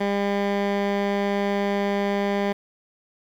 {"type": "tone", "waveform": "15% pulse", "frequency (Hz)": 200.9, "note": "G3", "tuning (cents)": 43, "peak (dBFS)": -15, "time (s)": [0, 2.53], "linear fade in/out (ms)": 10, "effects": ["low-pass 3000 Hz 12 dB/octave", "8-bit"]}